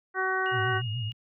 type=harmonic tone; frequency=376.8 Hz; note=F#4; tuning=32 cents sharp; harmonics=1 / 2 / 3 / 4 / 5; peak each=-32 / -33 / -32 / -29 / -33 dBFS; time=0.14-0.82 s; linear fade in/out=50 ms
type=tone; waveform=sine; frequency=2859 Hz; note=F7; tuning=40 cents sharp; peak=-37 dBFS; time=0.46-1.12 s; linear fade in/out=0 ms
type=tone with vibrato; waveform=sine; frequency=114.2 Hz; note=A#2; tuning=35 cents flat; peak=-29 dBFS; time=0.51-1.13 s; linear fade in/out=50 ms; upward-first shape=sine; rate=6.9 Hz; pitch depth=150 cents each way
effects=none